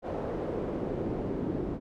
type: noise with band-pass filter sweep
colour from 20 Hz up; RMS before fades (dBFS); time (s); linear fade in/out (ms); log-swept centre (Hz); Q
brown; -33; 0.02-1.8; 50; 540 to 310; 1.6
effects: none